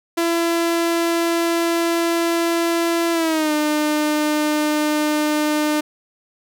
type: tone with pitch glide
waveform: sawtooth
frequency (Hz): 336.8 to 301.8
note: E4 to D4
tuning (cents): +37 to +47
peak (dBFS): -13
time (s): 0.17-5.81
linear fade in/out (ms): 10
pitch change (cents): -190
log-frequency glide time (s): 3.12-3.53
effects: none